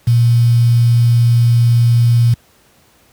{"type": "tone with quantisation", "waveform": "sine", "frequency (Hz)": 118.5, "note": "A#2", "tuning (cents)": 29, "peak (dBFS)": -7, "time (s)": [0.07, 2.34], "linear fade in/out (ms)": 5, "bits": 5, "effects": ["pink hiss -51 dBFS RMS until 3.12 s", "high-pass 60 Hz 12 dB/octave"]}